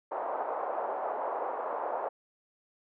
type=band-pass noise; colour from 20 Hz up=pink; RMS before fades=-34 dBFS; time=0.11-2.09 s; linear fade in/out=10 ms; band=550 to 980 Hz; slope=24 dB/octave; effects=none